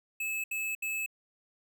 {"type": "tone bursts", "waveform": "square", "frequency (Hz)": 2601, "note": "E7", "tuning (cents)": -24, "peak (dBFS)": -32, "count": 3, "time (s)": [0.2, 1.062], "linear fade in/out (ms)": 5, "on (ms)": 240, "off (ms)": 71, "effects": []}